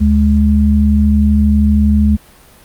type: tone pair together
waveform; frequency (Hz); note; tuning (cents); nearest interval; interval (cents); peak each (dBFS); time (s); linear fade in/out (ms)
sine; 74.19 / 210; D2 / G#3; +18 / +19; octave + tritone; 1801; -10; 0-2.17; 20
effects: pink hiss -43 dBFS RMS until 2.64 s + Opus 48 kbps